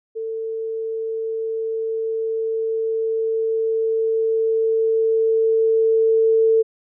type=tone with level ramp; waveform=sine; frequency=446.9 Hz; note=A4; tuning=27 cents sharp; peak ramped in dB=-24 to -12 dBFS; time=0.15-6.63 s; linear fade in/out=20 ms; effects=none